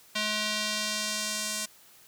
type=tone with band-pass filter sweep; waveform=square; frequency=212.9 Hz; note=G#3; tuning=43 cents sharp; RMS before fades=-31 dBFS; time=0.15-1.66 s; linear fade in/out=10 ms; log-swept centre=3600 to 7500 Hz; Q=1.1; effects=white hiss -56 dBFS RMS until 2.07 s + high-pass 60 Hz 12 dB/octave